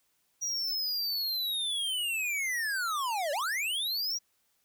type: linear two-way sweep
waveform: square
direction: down then up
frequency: 5800 to 548 to 5800 Hz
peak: -30 dBFS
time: 0.41-4.19 s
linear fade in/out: 20 ms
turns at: 3.32 s
effects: white hiss -73 dBFS RMS until 4.64 s